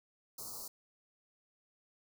white band-stop noise, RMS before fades -45 dBFS, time 0.38-0.68 s, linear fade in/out 5 ms, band 1300 to 4200 Hz, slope 96 dB/octave, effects none

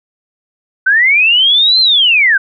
sine linear two-way sweep, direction up then down, 1494 to 4184 to 1494 Hz, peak -6 dBFS, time 0.86-2.38 s, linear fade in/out 10 ms, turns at 1.8 s, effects none

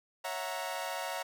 sawtooth chord, F# dominant seventh, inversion second, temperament equal with one note detuned, 554.4 / 659.3 / 733.2 / 932.3 Hz, C#5 / E5 / F#5 / A#5, 0 / 0 / -16 / 0 cents, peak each -38 / -37 / -37 / -36 dBFS, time 0.24-1.23 s, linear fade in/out 10 ms, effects none

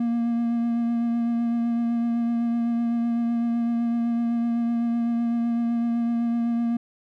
triangle tone with vibrato, 234.3 Hz, A#3, 9 cents sharp, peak -19 dBFS, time 0-6.77 s, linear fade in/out 5 ms, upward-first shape triangle, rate 7.9 Hz, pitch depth 18 cents each way, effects none

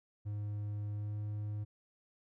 triangle tone with pitch glide, 103.83 to 104.79 Hz, G#2 to G#2, 0 to +16 cents, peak -34 dBFS, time 0.25-1.65 s, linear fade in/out 20 ms, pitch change +16 cents, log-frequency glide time 0.93-1.16 s, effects none

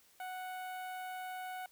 sawtooth tone with notch filter, 740 Hz, F#5, in tune, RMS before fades -43 dBFS, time 0.2-1.66 s, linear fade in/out 2 ms, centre 5500 Hz, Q 0.53, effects white hiss -66 dBFS RMS until 1.71 s

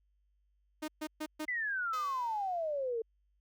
sawtooth tone bursts, 308.1 Hz, D#4, 17 cents flat, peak -32 dBFS, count 4, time 0.82-1.454 s, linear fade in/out 10 ms, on 61 ms, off 130 ms
sine exponential sweep, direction down, 2044 to 440.2 Hz, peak -32 dBFS, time 1.48-3.02 s, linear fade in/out 5 ms
5% pulse tone with exponential decay, 511 Hz, C5, 41 cents flat, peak -32 dBFS, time 1.93-2.9 s, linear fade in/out 5 ms, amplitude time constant 210 ms
effects added 50 Hz sine -70 dBFS peak until 3.4 s

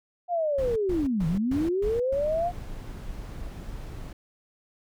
sine linear two-way sweep, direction down then up, 720 to 153.5 to 720 Hz, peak -23 dBFS, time 0.28-2.52 s, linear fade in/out 50 ms, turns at 1.27 s
brown noise bursts, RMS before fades -34 dBFS, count 5, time 0.58-2 s, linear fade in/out 5 ms, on 180 ms, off 130 ms
brown noise, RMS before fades -37 dBFS, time 2.12-4.13 s, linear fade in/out 5 ms
effects none

